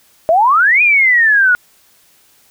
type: exponential two-way sweep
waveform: sine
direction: up then down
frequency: 621 to 2489 to 1430 Hz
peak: -7 dBFS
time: 0.29-1.55 s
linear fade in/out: 0 ms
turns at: 0.82 s
effects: white hiss -51 dBFS RMS until 2.5 s